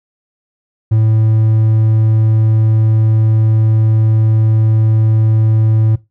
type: tone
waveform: triangle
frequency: 110 Hz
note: A2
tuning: in tune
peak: -6 dBFS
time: 0.91-5.96 s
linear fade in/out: 10 ms
effects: noise-tail reverb RT60 0.2 s tail -18 dB re dry